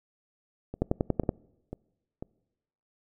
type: two click trains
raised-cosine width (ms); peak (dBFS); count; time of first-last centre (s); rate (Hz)
2; -23 / -11; 4 / 6; 0.74-2.225 / 0.82-1.292; 2.02 / 10.6
effects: noise-tail reverb RT60 1.0 s tail -25 dB re dry